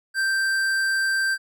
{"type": "tone with tanh clipping", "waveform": "sine", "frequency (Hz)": 1568, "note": "G6", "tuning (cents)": 0, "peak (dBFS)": -22, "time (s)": [0.14, 1.38], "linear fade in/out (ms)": 50, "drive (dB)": 15, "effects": []}